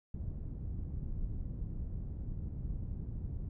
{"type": "low-pass noise", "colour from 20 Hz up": "pink", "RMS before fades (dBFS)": -39, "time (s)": [0.14, 3.49], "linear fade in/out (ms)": 5, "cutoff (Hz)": 140, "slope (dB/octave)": 12, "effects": []}